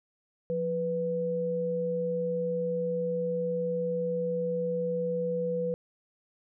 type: tone pair together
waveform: sine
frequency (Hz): 174.61 / 493.9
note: F3 / B4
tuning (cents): 0 / 0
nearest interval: octave + tritone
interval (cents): 1800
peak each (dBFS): -34 / -28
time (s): 0.5-5.74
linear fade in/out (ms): 0
effects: none